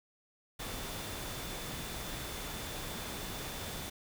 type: tone in noise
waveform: sine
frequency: 3520 Hz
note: A7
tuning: in tune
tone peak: -51 dBFS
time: 0.59-3.9 s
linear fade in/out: 10 ms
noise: pink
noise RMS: -41 dBFS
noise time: 0.59-3.9 s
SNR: -13 dB
effects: none